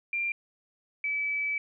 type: tone pair in turn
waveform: sine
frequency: 2380 / 2299 Hz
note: D7 / D7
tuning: +22 / -37 cents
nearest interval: minor second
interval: 59 cents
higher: first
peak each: -27 dBFS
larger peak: neither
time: 0.13-0.32 / 1.04-1.58 s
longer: second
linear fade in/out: 2 ms
effects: none